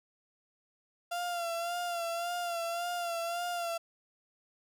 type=tone with vibrato; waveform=35% pulse; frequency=689 Hz; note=F5; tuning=24 cents flat; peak=-31 dBFS; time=1.11-3.78 s; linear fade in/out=10 ms; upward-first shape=sine; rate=1.8 Hz; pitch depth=42 cents each way; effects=none